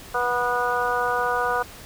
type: harmonic tone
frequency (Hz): 244.6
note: B3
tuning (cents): -16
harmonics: 2 / 3 / 4 / 5 / 6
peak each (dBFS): -27 / -27 / -27 / -27 / -27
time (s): 0.14-1.63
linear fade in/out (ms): 10
effects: pink hiss -42 dBFS RMS until 1.85 s